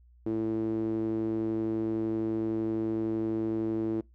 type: tone with band-pass filter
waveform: sawtooth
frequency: 110.9 Hz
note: A2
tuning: 14 cents sharp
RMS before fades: -30 dBFS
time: 0.26-4.01 s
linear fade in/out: 5 ms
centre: 330 Hz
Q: 4.6
effects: noise-tail reverb RT60 0.2 s tail -25 dB re dry + added 60 Hz sine -55 dBFS peak until 4.14 s